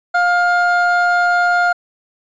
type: tone pair together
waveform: triangle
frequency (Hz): 707 / 1411.6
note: F5 / F6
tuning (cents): +21 / +18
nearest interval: octave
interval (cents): 1197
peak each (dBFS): -12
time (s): 0.14-1.73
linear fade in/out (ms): 10
effects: tanh soft clip ceiling -3 dBFS + resampled to 16000 Hz